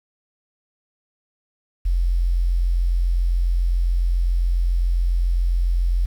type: tone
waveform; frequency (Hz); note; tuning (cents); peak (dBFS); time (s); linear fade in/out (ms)
sine; 43.65; F1; 0; -16; 1.85-6.06; 10
effects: 8-bit